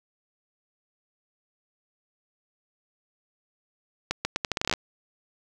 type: accelerating click train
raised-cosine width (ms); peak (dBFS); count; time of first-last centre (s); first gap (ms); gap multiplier
0.2; -8; 13; 4.11-4.737; 140; 0.79
effects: 8-bit